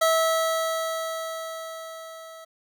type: tone with level ramp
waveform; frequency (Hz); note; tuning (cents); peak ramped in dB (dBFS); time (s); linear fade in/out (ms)
25% pulse; 650; E5; -24; -14 to -38; 0.01-2.45; 10
effects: none